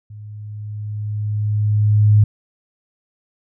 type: tone with level ramp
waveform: sine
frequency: 105.3 Hz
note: G#2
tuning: 24 cents sharp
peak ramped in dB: -33 to -7 dBFS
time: 0.1-2.24 s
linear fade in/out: 5 ms
effects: none